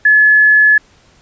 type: tone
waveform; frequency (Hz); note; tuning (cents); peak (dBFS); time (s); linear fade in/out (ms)
sine; 1712; A6; -48; -5; 0.05-0.78; 5
effects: pink hiss -49 dBFS RMS until 1.21 s + resampled to 16000 Hz